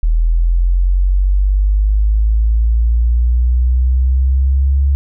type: linear sweep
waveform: sine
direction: up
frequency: 39.99 to 69.5 Hz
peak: -9 dBFS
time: 0.03-4.95 s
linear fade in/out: 0 ms
effects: none